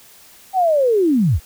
sine linear sweep, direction down, 781 to 50.6 Hz, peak -12 dBFS, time 0.53-1.4 s, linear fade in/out 50 ms, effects white hiss -46 dBFS RMS until 1.45 s

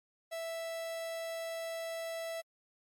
45% pulse tone, 659.3 Hz, E5, in tune, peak -37 dBFS, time 0.31-2.42 s, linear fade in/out 20 ms, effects MP3 64 kbps

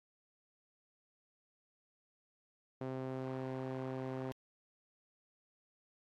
sawtooth tone with band-pass filter, 130.81 Hz, C3, in tune, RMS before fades -41 dBFS, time 2.81-4.32 s, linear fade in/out 0 ms, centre 430 Hz, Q 0.88, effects AAC 48 kbps

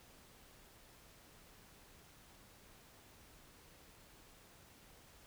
silence, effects pink hiss -62 dBFS RMS until 5.26 s

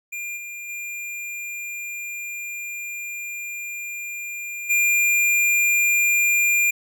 square tone with level steps, 2400 Hz, D7, 37 cents sharp, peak -29 / -33 / -30 / -17 dBFS, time 0.12-6.71 s, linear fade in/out 10 ms, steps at 0.36 / 0.68 / 4.69 s, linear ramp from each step 20 ms, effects none

